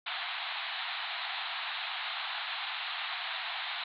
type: band-pass noise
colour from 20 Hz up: white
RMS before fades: -37 dBFS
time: 0.06-3.84 s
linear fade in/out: 5 ms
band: 680 to 4100 Hz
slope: 96 dB/octave
effects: none